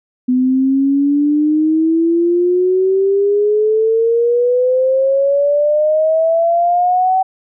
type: exponential sweep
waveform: sine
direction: up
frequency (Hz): 250.4 to 762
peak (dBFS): -10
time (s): 0.28-7.23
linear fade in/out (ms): 10
effects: none